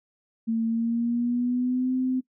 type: tone with pitch glide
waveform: sine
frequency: 226.4 to 257.1 Hz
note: A3 to C4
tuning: +50 to -30 cents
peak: -22 dBFS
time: 0.47-2.21 s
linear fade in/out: 20 ms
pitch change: +220 cents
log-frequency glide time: 0.66-1.93 s
effects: noise-tail reverb RT60 0.1 s tail -18 dB re dry